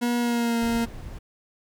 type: tone with pitch glide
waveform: 40% pulse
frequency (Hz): 240 to 232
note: B3 to A#3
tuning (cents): -49 to -8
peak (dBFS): -21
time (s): 0.01-0.86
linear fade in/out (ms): 20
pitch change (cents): -59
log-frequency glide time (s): 0.19-0.58
type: noise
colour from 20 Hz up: brown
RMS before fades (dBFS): -37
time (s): 0.62-1.19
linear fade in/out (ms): 10
effects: none